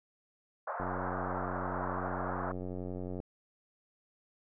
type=band-pass noise; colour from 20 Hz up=pink; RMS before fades=-38 dBFS; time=0.67-2.52 s; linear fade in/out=5 ms; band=570 to 1500 Hz; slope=48 dB/octave
type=click train; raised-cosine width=2 ms; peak=-27 dBFS; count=220; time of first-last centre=0.8-3.201 s; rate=91.2 Hz
effects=none